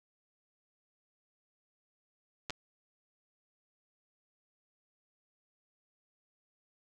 clicks, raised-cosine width 0.2 ms, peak -20 dBFS, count 2, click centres 2.498 / 2.505 s, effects none

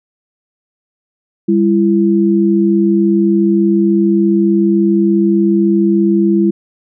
sine tone pair together, 199.4 / 336 Hz, G3 / E4, +30 / +33 cents, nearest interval major sixth, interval 903 cents, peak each -11 dBFS, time 1.48-6.51 s, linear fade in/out 10 ms, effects none

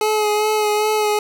25% pulse tone with vibrato, 424.9 Hz, G#4, 40 cents sharp, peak -12 dBFS, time 0.01-1.19 s, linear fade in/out 2 ms, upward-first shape sine, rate 2.5 Hz, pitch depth 23 cents each way, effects none

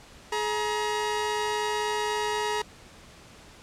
sawtooth tone pair together, 423 / 949.6 Hz, G#4 / A#5, +32 / +32 cents, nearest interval octave + major second, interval 1400 cents, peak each -25 dBFS, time 0.32-2.62 s, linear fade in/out 5 ms, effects pink hiss -50 dBFS RMS until 3.62 s + low-pass 8000 Hz 12 dB/octave

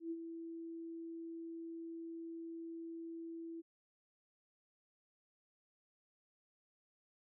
sine tone with ADSR envelope, 331.1 Hz, E4, 8 cents sharp, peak -37 dBFS, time 0-3.62 s, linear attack 110 ms, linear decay 48 ms, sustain -7 dB, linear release 23 ms, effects none

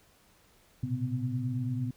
sine tone cluster, 112.9 / 122.7 / 131.9 / 251.9 Hz, A2 / B2 / C3 / B3, +45 / -11 / +14 / +34 cents, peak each -37 / -33 / -35 / -35 dBFS, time 0.83-1.91 s, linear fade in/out 5 ms, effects pink hiss -63 dBFS RMS until 1.96 s

